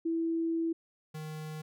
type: tone pair in turn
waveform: sine / square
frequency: 329.6 / 155.11 Hz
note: E4 / D#3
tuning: 0 / -5 cents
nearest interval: octave + minor second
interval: 1305 cents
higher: first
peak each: -28 / -39 dBFS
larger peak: first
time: 0.05-0.73 / 1.14-1.62 s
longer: first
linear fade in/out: 10 ms
effects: none